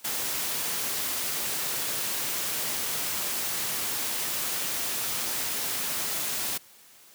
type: noise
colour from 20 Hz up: white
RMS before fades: -30 dBFS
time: 0.04-6.58 s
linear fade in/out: 10 ms
effects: white hiss -54 dBFS RMS until 7.14 s + high-pass 100 Hz 12 dB/octave